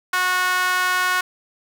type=tone with high-pass filter; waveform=sawtooth; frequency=365.8 Hz; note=F#4; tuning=20 cents flat; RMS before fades=-20 dBFS; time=0.13-1.21 s; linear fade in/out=5 ms; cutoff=1300 Hz; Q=3.3; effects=none